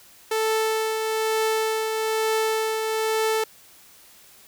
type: tone with tremolo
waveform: sawtooth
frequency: 440.1 Hz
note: A4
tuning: in tune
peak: -16 dBFS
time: 0.31-3.44 s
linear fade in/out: 5 ms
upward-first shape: triangle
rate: 1.1 Hz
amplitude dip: 40%
effects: white hiss -51 dBFS RMS until 4.47 s